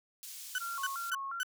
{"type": "high-pass noise", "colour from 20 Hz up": "pink", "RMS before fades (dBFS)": -46, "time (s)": [0.23, 1.1], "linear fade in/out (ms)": 0, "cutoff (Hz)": 5100, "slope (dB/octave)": 12}
{"type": "tone bursts", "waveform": "35% pulse", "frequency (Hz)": 1500, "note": "F#6", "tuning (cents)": 23, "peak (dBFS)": -29, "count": 4, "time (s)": [0.55, 1.432], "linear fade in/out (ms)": 2, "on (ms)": 33, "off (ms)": 250}
{"type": "tone with vibrato", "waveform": "sine", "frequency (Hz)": 1227, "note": "D#6", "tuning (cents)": -25, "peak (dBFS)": -36, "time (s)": [0.6, 1.41], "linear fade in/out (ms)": 20, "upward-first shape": "square", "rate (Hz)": 2.8, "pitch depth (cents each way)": 200}
{"effects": []}